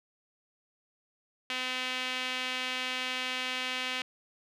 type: tone with band-pass filter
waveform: sawtooth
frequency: 255.3 Hz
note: C4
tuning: 42 cents flat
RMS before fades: -34 dBFS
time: 1.5-4.02 s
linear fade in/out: 2 ms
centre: 2800 Hz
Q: 2.1
effects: none